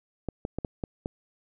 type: clicks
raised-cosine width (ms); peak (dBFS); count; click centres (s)
2; -17; 6; 0.287 / 0.451 / 0.586 / 0.648 / 0.838 / 1.059
effects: none